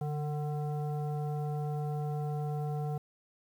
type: tone with frequency modulation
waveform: sine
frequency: 146.83 Hz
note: D3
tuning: in tune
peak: -31 dBFS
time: 0.01-2.98 s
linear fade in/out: 5 ms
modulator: 598 Hz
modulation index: 0.66
effects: 10-bit